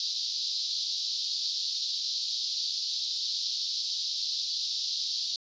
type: band-pass noise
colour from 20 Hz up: white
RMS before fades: -32 dBFS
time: 0-5.36 s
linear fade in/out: 2 ms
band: 3800 to 5100 Hz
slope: 48 dB/octave
effects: resampled to 16000 Hz